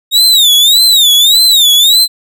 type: tone with vibrato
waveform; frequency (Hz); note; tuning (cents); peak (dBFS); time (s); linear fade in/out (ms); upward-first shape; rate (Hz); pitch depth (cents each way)
40% pulse; 3715; A#7; -7; -3; 0.11-2.08; 50; sine; 1.7; 170
effects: none